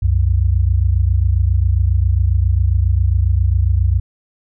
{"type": "tone pair together", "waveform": "sine", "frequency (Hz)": [65.11, 92.5], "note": ["C2", "F#2"], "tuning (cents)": [-8, 0], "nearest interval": "tritone", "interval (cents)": 608, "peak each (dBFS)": -14, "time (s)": [0.02, 4], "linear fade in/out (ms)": 10, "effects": []}